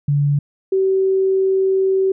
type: tone pair in turn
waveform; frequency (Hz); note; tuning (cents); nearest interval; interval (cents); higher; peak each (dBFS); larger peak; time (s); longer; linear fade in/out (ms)
sine; 143.8 / 382.7; D3 / G4; -36 / -42; octave + perfect fourth; 1694; second; -13 / -13; neither; 0.08-0.39 / 0.72-2.12; second; 5
effects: none